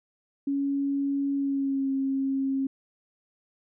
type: tone with pitch glide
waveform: sine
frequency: 278.9 to 269.9 Hz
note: C#4 to C#4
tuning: +11 to -46 cents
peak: -24 dBFS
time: 0.47-2.67 s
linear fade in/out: 5 ms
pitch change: -57 cents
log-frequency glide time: 1.35-1.91 s
effects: none